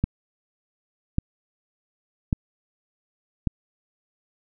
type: click train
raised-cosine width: 5 ms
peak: -8 dBFS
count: 4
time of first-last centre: 0.04-3.472 s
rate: 0.874 Hz
effects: none